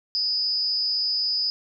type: tone with amplitude modulation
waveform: sine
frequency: 4978 Hz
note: D#8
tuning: in tune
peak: -18 dBFS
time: 0.15-1.5 s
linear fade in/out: 0 ms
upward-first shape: sine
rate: 245 Hz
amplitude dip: 80%
effects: none